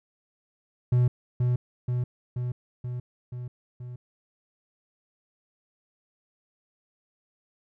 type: tone with echo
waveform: triangle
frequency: 123.47 Hz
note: B2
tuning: in tune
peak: -16 dBFS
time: 0.92-1.08 s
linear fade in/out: 5 ms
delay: 480 ms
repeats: 6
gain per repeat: -3 dB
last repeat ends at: 3.96 s
effects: none